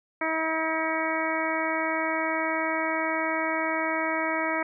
harmonic tone, 320.1 Hz, D#4, 49 cents sharp, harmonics 1 / 2 / 3 / 4 / 5 / 6 / 7, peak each -32 / -31 / -32 / -33 / -35 / -33 / -32 dBFS, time 0.21-4.63 s, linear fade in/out 5 ms, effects none

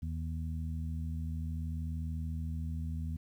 harmonic tone, 80.6 Hz, E2, 38 cents flat, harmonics 1 / 2 / 3, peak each -35 / -41 / -45 dBFS, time 0.02-3.17 s, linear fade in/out 10 ms, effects 11-bit

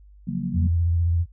sine chord, Gb major seventh, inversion second, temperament equal, 138.59 / 174.61 / 185 / 233.1 Hz, Db3 / F3 / Gb3 / Bb3, 0 / 0 / 0 / 0 cents, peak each -31 / -31 / -28 / -30 dBFS, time 0.27-0.68 s, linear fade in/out 10 ms
sine tone with vibrato, 85 Hz, F2, 46 cents flat, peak -18 dBFS, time 0.53-1.26 s, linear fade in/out 50 ms, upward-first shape sine, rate 15 Hz, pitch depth 41 cents each way
effects noise-tail reverb RT60 0.1 s tail -26 dB re dry + added 50 Hz sine -46 dBFS peak until 1.32 s

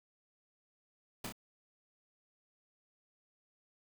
pink noise with echo, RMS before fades -40 dBFS, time 1.24-1.27 s, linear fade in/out 5 ms, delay 27 ms, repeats 2, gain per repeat -3 dB, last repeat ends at 1.324 s, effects none

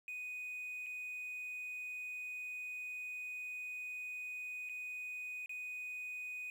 triangle tone with dropouts, 2489 Hz, D#7, in tune, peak -39 dBFS, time 0.08-6.5 s, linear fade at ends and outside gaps 1 ms, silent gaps 0.862-0.866 / 4.69-4.695 / 5.46-5.494 s, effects tanh soft clip ceiling -36 dBFS + 11-bit

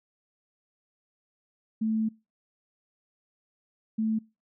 sine tone pair in turn, 220 / 220 Hz, A3 / A3, 0 / 0 cents, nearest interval unison, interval 0 cents, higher neither, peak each -24 dBFS, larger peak neither, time 1.81-2.09 / 3.98-4.19 s, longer first, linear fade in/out 10 ms, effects noise-tail reverb RT60 0.3 s tail -26 dB re dry

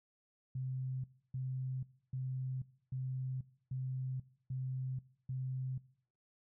sine tone bursts, 130 Hz, C3, 11 cents flat, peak -36 dBFS, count 7, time 0.55-5.78 s, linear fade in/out 5 ms, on 490 ms, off 300 ms, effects noise-tail reverb RT60 0.6 s tail -20 dB re dry

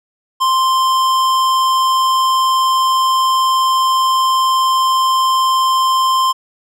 sine tone with tanh clipping, 1046.5 Hz, C6, in tune, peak -13 dBFS, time 0.4-6.33 s, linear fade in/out 20 ms, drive 18 dB, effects none

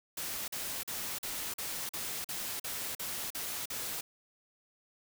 white noise bursts, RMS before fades -38 dBFS, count 11, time 0.17-4.01 s, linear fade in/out 5 ms, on 310 ms, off 43 ms, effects none

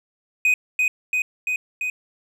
triangle tone with echo, 2500 Hz, D#7, 8 cents sharp, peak -13 dBFS, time 0.45-0.54 s, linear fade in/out 2 ms, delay 340 ms, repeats 4, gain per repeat -2 dB, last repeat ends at 1.9 s, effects none

